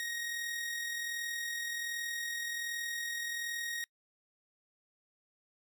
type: tone with amplitude modulation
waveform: sawtooth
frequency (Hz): 1876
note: A#6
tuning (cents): +11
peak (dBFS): -31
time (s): 0-3.84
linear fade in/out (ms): 0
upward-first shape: sine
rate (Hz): 41.3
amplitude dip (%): 35
effects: noise-tail reverb RT60 0.1 s tail -26 dB re dry